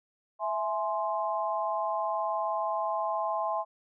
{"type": "chord", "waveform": "sine", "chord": "E augmented", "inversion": "none", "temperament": "equal with one note detuned", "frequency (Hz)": [659.3, 840.3, 1046.5], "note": ["E5", "G#5", "B#5"], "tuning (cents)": [0, 20, 0], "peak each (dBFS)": -32, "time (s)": [0.39, 3.65], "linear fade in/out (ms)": 50, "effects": []}